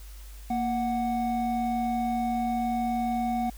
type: tone pair together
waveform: triangle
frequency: 233.1 / 740 Hz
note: A#3 / F#5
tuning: 0 / 0 cents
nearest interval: octave + minor sixth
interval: 2000 cents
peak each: -26 dBFS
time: 0.5-3.5 s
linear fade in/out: 5 ms
effects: added 50 Hz sine -41 dBFS peak until 3.57 s + white hiss -53 dBFS RMS until 3.57 s